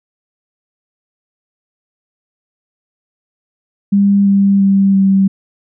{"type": "tone with pitch steps", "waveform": "sine", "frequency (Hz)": [200, 197.93, 195.88, 193.86], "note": ["G3", "G3", "G3", "G3"], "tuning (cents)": [35, 17, -1, -19], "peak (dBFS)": -7, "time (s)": [3.92, 5.28], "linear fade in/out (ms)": 10, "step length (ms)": 340, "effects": []}